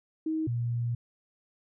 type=tone pair in turn; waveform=sine; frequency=316.6 / 118.85 Hz; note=D#4 / A#2; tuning=+30 / +34 cents; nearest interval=octave + perfect fourth; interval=1696 cents; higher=first; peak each=-27 dBFS; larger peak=neither; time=0.26-0.47 / 0.47-0.95 s; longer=second; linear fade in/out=5 ms; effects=none